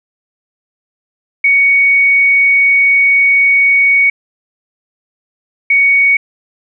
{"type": "tone bursts at uneven times", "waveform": "sine", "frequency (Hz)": 2234, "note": "C#7", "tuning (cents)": 13, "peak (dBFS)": -6, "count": 2, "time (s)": [[1.44, 4.1], [5.7, 6.17]], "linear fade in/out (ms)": 5, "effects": []}